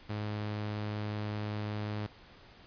sawtooth tone, 105.3 Hz, G#2, 24 cents sharp, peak -30 dBFS, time 0.09-2.07 s, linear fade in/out 10 ms, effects pink hiss -56 dBFS RMS until 2.66 s + resampled to 11025 Hz

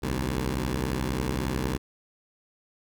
10% pulse beating tone pair, 63.6 / 74.6 Hz, C2 / D2, -48 / +28 cents, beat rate 11 Hz, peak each -20 / -23 dBFS, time 0.02-1.78 s, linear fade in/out 20 ms, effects none

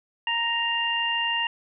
harmonic tone, 932.3 Hz, A#5, in tune, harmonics 1 / 2 / 3, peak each -29 / -29 / -25 dBFS, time 0.27-1.47 s, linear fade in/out 2 ms, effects none

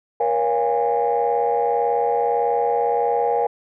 sine tone cluster, 475.4 / 557 / 701 / 819 Hz, A#4 / C#5 / F5 / G#5, +34 / +8 / +6 / -24 cents, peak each -20 / -26 / -24 / -20 dBFS, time 0.2-3.47 s, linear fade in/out 5 ms, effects tanh soft clip ceiling -10 dBFS

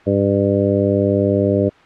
harmonic tone, 100 Hz, G2, 35 cents sharp, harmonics 1 / 2 / 3 / 4 / 5 / 6, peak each -20 / -20 / -20 / -20 / -20 / -20 dBFS, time 0.06-1.7 s, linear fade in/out 20 ms, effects white hiss -46 dBFS RMS until 1.85 s + low-pass 2000 Hz 12 dB/octave

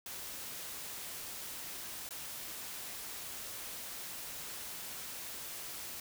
white noise with dropouts, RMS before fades -44 dBFS, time 0.06-6 s, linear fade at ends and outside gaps 2 ms, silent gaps 2.09-2.107 s, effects none

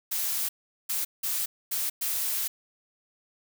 blue noise bursts at uneven times, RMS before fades -29 dBFS, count 5, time 0.11-0.49 / 0.89-1.05 / 1.23-1.46 / 1.71-1.9 / 2.01-2.48 s, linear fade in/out 10 ms, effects none

